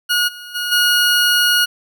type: tone with level steps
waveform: 20% pulse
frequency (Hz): 1444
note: F#6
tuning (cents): -43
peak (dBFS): -9 / -27 / -15 / -7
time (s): 0.09-1.66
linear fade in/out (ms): 20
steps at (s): 0.27 / 0.54 / 0.71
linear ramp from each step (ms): 20
effects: none